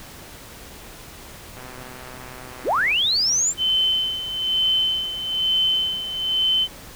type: click train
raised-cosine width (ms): 0.5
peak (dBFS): -25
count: 172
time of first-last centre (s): 1.57-2.916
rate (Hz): 127
type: linear sweep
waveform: sine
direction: up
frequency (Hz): 185.6 to 7520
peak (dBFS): -17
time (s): 2.64-3.54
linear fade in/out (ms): 50
type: tone with tremolo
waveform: sine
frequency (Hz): 3064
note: G7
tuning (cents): -40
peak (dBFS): -16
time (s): 3.57-6.68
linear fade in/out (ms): 50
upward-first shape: sine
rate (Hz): 1.1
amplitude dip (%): 70
effects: pink hiss -41 dBFS RMS until 6.95 s